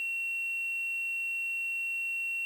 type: tone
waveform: triangle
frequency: 2727 Hz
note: F7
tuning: 42 cents flat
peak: -28 dBFS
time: 0-2.45 s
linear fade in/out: 0 ms
effects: tanh soft clip ceiling -26 dBFS + 9-bit